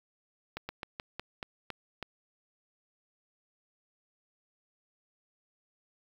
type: slowing click train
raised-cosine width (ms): 0.3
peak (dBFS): -21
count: 8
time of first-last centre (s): 0.57-2.027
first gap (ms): 120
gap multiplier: 1.18
effects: 8-bit